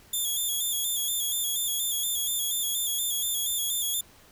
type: tone with vibrato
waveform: 5% pulse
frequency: 3446 Hz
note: A7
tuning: 37 cents flat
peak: -19 dBFS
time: 0.13-4.01 s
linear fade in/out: 5 ms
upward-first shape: square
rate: 4.2 Hz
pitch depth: 55 cents each way
effects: pink hiss -55 dBFS RMS until 4.31 s